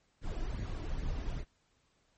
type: noise with flanger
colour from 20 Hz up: brown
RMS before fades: -36 dBFS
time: 0.21-1.45 s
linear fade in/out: 50 ms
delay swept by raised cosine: 0.45 to 3.05 ms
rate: 2.5 Hz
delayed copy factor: +0.5
effects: pink hiss -73 dBFS RMS until 2.17 s + MP3 32 kbps